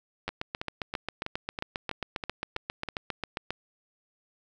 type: two click trains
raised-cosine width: 0.3 ms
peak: -15 / -17 dBFS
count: 25 / 9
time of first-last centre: 0.28-3.506 / 0.29-2.887 s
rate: 7.44 / 3.08 Hz
effects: none